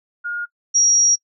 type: tone pair in turn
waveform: sine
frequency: 1426 / 5683 Hz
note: F6 / F8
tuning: +36 / +29 cents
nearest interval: 2 octaves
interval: 2393 cents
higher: second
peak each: -22 / -12 dBFS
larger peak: second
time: 0.24-0.46 / 0.74-1.16 s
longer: second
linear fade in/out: 20 ms
effects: noise-tail reverb RT60 0.1 s tail -25 dB re dry